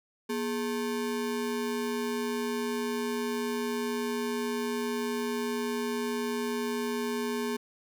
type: ring-modulated tone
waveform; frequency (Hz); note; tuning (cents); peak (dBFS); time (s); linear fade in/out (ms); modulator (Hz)
square; 328.8; E4; -4; -27; 0.29-7.57; 10; 89.1
effects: none